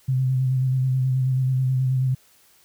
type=tone with vibrato; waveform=sine; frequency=130 Hz; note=C3; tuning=11 cents flat; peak=-18 dBFS; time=0.08-2.15 s; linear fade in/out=10 ms; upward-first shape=square; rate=9.3 Hz; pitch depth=23 cents each way; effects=white hiss -57 dBFS RMS until 2.64 s